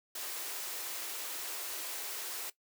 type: high-pass noise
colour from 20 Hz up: white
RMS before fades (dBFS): -40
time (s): 0.15-2.5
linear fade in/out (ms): 5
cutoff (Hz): 300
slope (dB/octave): 48
effects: noise-tail reverb RT60 0.1 s tail -17 dB re dry